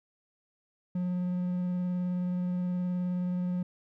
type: tone with vibrato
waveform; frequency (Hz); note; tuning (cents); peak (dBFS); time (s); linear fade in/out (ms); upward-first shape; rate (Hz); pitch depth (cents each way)
triangle; 179.6; F3; +49; -26; 0.95-3.63; 5; sine; 19; 11
effects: none